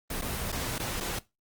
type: noise with dropouts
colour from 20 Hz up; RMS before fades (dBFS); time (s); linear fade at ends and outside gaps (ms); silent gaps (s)
pink; -33; 0.1-1.19; 5; 0.214-0.219 / 0.52-0.525 / 0.783-0.797 / 1.003-1.007
effects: noise-tail reverb RT60 0.2 s tail -18 dB re dry + Opus 24 kbps